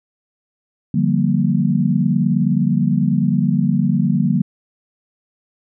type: chord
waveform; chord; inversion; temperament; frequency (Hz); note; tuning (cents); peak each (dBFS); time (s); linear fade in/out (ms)
sine; G minor seventh; second; just; 147 / 176.4 / 196 / 235.2; D3 / F3 / G3 / Bb3; +2 / +18 / 0 / +16; -19; 0.94-4.42; 5
effects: none